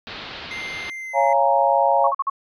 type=low-pass noise; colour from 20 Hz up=white; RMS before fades=-35 dBFS; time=0.07-0.9 s; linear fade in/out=0 ms; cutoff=4300 Hz; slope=48 dB/octave
type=tone with pitch glide; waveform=triangle; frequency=2093 to 2046 Hz; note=C7 to C7; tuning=0 to -39 cents; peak=-28 dBFS; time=0.51-1.33 s; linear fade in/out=2 ms; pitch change=-39 cents; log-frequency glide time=0.94-1.2 s
type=chord; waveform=sine; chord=Bb minor seventh; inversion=first; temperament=equal with one note detuned; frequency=554.4 / 689.2 / 830.6 / 932.3 Hz; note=Db5 / F5 / Ab5 / Bb5; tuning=0 / -23 / 0 / 0 cents; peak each=-20 dBFS; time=1.13-2.13 s; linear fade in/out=50 ms
type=tone bursts; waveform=sine; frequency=1100 Hz; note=C#6; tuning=14 cents flat; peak=-18 dBFS; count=4; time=2.04-2.299 s; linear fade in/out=5 ms; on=31 ms; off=45 ms
effects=none